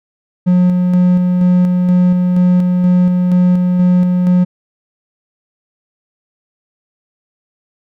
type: tone with tremolo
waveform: triangle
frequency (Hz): 180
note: F#3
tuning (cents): -47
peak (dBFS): -5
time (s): 0.46-4.45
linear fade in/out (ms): 20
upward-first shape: square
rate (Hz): 2.1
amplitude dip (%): 30
effects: none